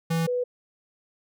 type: tone pair in turn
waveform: square / sine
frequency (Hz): 164.81 / 493.9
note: E3 / B4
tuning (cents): 0 / 0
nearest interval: octave + perfect fifth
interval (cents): 1900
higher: second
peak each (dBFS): -23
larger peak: neither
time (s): 0.1-0.27 / 0.27-0.44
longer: neither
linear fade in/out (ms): 10
effects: none